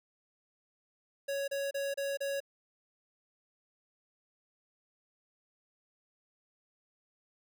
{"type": "tone bursts", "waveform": "square", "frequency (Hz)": 556, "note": "C#5", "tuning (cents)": 5, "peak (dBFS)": -33, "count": 5, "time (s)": [1.28, 2.404], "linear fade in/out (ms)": 10, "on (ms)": 200, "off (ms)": 31, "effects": []}